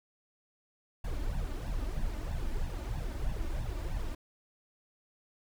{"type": "noise with flanger", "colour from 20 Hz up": "brown", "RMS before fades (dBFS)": -34, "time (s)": [1.04, 4.15], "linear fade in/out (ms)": 5, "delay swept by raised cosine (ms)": [1.1, 3.4], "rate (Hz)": 3.1, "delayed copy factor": 0.8, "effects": []}